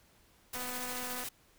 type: noise with tremolo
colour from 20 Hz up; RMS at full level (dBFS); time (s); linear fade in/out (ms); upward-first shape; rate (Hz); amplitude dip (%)
white; -39; 0.53-1.29; 5; triangle; 14; 35
type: click train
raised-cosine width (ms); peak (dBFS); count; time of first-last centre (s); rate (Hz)
0.5; -29; 172; 0.55-1.237; 249
effects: pink hiss -65 dBFS RMS until 1.58 s